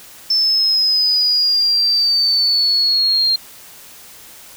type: exponential sweep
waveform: sine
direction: down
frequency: 5300 to 4186 Hz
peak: -12 dBFS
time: 0.3-3.36 s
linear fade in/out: 5 ms
effects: white hiss -40 dBFS RMS until 4.56 s